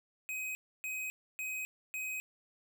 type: tone bursts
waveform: square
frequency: 2522 Hz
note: D#7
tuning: 23 cents sharp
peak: -37 dBFS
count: 4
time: 0.29-2.2 s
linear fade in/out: 0 ms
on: 260 ms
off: 290 ms
effects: none